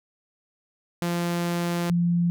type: tone pair in turn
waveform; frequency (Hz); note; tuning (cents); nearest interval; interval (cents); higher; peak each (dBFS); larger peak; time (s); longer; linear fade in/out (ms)
sawtooth / sine; 172.7 / 172.7; F3 / F3; -19 / -19; unison; 0; neither; -20 / -19; second; 1.02-1.9 / 1.9-2.3; first; 0
effects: none